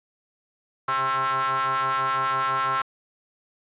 45% pulse ring-modulated tone, 133 Hz, C3, 29 cents sharp, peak -19 dBFS, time 0.88-2.82 s, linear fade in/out 5 ms, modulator 1200 Hz, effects resampled to 8000 Hz + 9-bit

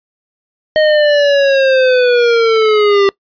square linear sweep, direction down, 622.3 to 392 Hz, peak -8 dBFS, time 0.76-3.09 s, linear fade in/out 0 ms, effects noise-tail reverb RT60 0.1 s tail -23 dB re dry + resampled to 11025 Hz

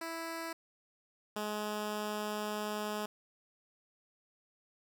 10% pulse tone pair in turn, 329.6 / 210.7 Hz, E4 / G#3, 0 / +25 cents, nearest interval minor sixth, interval 775 cents, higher first, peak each -30 / -27 dBFS, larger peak second, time 0.01-0.53 / 1.36-3.06 s, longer second, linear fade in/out 5 ms, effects none

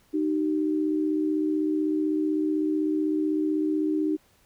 sine tone pair together, 307.6 / 383.5 Hz, D#4 / G4, -20 / -38 cents, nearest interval major third, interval 382 cents, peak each -23 / -30 dBFS, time 0.13-4.17 s, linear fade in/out 20 ms, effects pink hiss -62 dBFS RMS until 4.45 s

